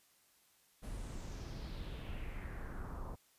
brown noise with low-pass filter sweep, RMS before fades -44 dBFS, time 0.82-3.16 s, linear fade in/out 20 ms, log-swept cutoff 11000 to 960 Hz, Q 3, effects white hiss -70 dBFS RMS until 3.38 s + resampled to 32000 Hz

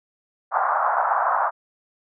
pink band-pass noise, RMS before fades -21 dBFS, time 0.51-1.51 s, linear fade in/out 50 ms, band 680 to 1400 Hz, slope 48 dB/octave, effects none

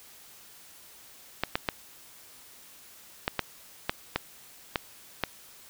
clicks, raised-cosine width 0.3 ms, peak -9 dBFS, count 9, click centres 1.436 / 1.555 / 1.688 / 3.279 / 3.393 / 3.895 / 4.16 / 4.758 / 5.237 s, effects white hiss -52 dBFS RMS until 5.69 s

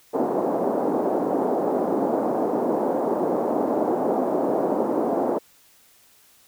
pink band-pass noise, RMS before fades -23 dBFS, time 0.13-5.39 s, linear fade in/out 20 ms, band 260 to 790 Hz, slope 24 dB/octave, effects white hiss -56 dBFS RMS until 6.47 s

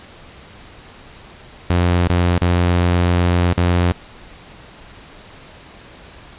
sawtooth tone with dropouts, 88 Hz, F2, 14 cents sharp, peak -9 dBFS, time 1.7-3.92 s, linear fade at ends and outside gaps 0 ms, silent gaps 2.075-2.097 / 2.379-2.416 / 3.532-3.578 s, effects pink hiss -41 dBFS RMS until 6.38 s + resampled to 8000 Hz

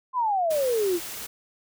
sine exponential sweep, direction down, 1050 to 329.2 Hz, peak -21 dBFS, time 0.13-1 s, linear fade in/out 50 ms
white noise, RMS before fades -36 dBFS, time 0.5-1.27 s, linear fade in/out 10 ms
effects none

